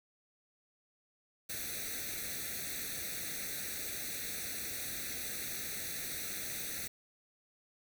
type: noise with comb filter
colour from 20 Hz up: white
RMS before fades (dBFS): -40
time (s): 1.49-6.88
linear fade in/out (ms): 10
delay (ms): 0.49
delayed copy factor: +0.95
effects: none